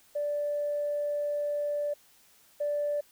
sine tone pair in turn, 585 / 585 Hz, D5 / D5, -7 / -7 cents, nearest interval unison, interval 0 cents, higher neither, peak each -27 / -26 dBFS, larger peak second, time 0.15-1.94 / 2.6-3.01 s, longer first, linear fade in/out 10 ms, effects tanh soft clip ceiling -22 dBFS + white hiss -61 dBFS RMS until 3.11 s

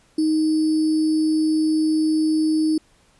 sine tone with sample-and-hold, 312.4 Hz, D#4, 7 cents sharp, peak -16 dBFS, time 0.18-2.78 s, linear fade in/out 5 ms, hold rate 4900 Hz, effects pink hiss -58 dBFS RMS until 3.19 s + resampled to 24000 Hz

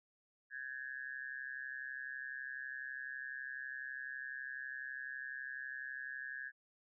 sine tone with amplitude modulation, 1667 Hz, G#6, 6 cents sharp, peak -38 dBFS, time 0.5-6.52 s, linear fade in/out 50 ms, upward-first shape sine, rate 132 Hz, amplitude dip 95%, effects none

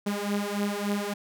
sawtooth beating tone pair, 202.3 / 205.8 Hz, G#3 / G#3, -45 / -16 cents, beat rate 3.5 Hz, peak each -26 dBFS, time 0.06-1.14 s, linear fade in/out 10 ms, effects none

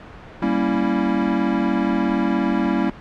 square chord, G diminished seventh, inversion none, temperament equal, 196 / 233.1 / 277.2 / 329.6 Hz, G3 / Bb3 / Db4 / Fb4, 0 / 0 / 0 / 0 cents, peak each -24 dBFS, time 0.42-2.9 s, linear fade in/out 5 ms, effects pink hiss -39 dBFS RMS until 3 s + low-pass 2000 Hz 12 dB/octave

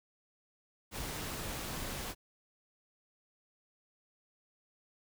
pink noise, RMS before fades -40 dBFS, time 0.91-2.15 s, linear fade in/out 50 ms, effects none

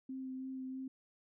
sine tone with vibrato, 261.6 Hz, C4, in tune, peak -40 dBFS, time 0.09-0.88 s, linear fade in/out 5 ms, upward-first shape sine, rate 3.1 Hz, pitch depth 13 cents each way, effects none

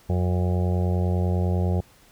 harmonic tone, 90 Hz, F#2, 47 cents flat, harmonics 1 / 2 / 4 / 5 / 6 / 7 / 8 / 9, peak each -21 / -27 / -33 / -35 / -37 / -38 / -39 / -40 dBFS, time 0.09-1.81 s, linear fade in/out 10 ms, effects pink hiss -55 dBFS RMS until 2.11 s

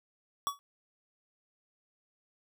square tone with exponential decay, 1132 Hz, C#6, 36 cents sharp, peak -26 dBFS, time 0.47-0.59 s, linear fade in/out 0 ms, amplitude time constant 26 ms, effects none

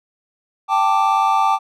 triangle chord, G suspended second, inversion none, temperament just, 784 / 882 / 1176 Hz, G5 / A5 / D6, 0 / +4 / +2 cents, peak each -16 dBFS, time 0.68-1.59 s, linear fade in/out 50 ms, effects none

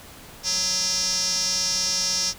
square tone with band-pass filter, 185 Hz, F#3, in tune, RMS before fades -24 dBFS, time 0.43-2.34 s, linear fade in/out 50 ms, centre 5500 Hz, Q 8.1, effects pink hiss -44 dBFS RMS until 2.38 s

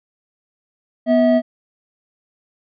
triangle tone pair together, 246.1 / 646 Hz, B3 / E5, -6 / -35 cents, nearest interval octave + perfect fourth, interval 1671 cents, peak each -12 dBFS, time 1.06-1.42 s, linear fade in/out 50 ms, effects resampled to 11025 Hz

